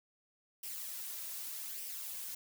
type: noise with flanger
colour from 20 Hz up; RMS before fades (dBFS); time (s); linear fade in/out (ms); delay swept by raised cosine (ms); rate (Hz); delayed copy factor
blue; -43; 0.63-2.35; 5; 0.36 to 3.06; 0.83; +0.5
effects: none